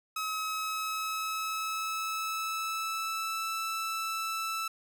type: tone with pitch glide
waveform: sawtooth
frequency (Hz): 1280 to 1320.6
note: D#6 to E6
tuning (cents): +49 to +3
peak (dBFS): -28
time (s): 0.16-4.68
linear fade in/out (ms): 5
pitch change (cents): +54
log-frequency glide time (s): 0.39-3.5
effects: none